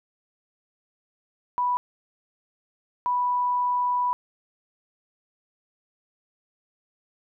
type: tone pair in turn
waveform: sine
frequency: 985 / 985 Hz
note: B5 / B5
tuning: -5 / -5 cents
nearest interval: unison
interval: 0 cents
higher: neither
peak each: -21 dBFS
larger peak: neither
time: 1.58-1.77 / 3.06-4.13 s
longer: second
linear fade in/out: 0 ms
effects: none